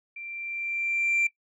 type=tone with level ramp; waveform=sine; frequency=2359 Hz; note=D7; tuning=7 cents sharp; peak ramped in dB=-37 to -18 dBFS; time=0.16-1.27 s; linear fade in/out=5 ms; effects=noise-tail reverb RT60 0.1 s tail -20 dB re dry + tanh soft clip ceiling -19 dBFS